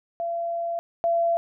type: tone pair in turn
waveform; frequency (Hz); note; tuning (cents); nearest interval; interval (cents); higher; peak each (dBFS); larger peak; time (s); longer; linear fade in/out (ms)
sine; 680 / 677.5; F5 / E5; -46 / +47; unison; 7; first; -25 / -19; second; 0.2-0.79 / 1.04-1.37; first; 0
effects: none